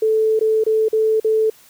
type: tone with dropouts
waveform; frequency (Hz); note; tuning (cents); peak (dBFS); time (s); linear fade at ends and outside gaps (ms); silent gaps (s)
sine; 438.3; A4; -7; -13; 0.02-1.5; 5; 0.393-0.41 / 0.639-0.664 / 0.885-0.929 / 1.2-1.245
effects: white hiss -49 dBFS RMS until 1.69 s